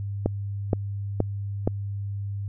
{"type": "click train", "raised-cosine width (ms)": 2, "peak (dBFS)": -8, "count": 4, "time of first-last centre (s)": [0.26, 1.675], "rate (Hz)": 2.12, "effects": ["added 100 Hz sine -28 dBFS peak until 2.48 s"]}